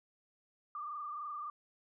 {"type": "tone with frequency modulation", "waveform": "sine", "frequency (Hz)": 1191, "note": "D6", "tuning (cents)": 24, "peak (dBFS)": -39, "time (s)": [0.75, 1.5], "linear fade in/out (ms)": 2, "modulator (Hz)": 23.4, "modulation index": 1.6, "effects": []}